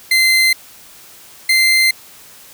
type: tone pair in turn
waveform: 30% pulse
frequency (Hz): 2072 / 2081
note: C7 / C7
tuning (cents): -17 / -10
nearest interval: unison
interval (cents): 7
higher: second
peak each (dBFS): -7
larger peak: neither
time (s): 0.11-0.53 / 1.49-1.91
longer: neither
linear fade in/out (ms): 5
effects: white hiss -41 dBFS RMS until 2.53 s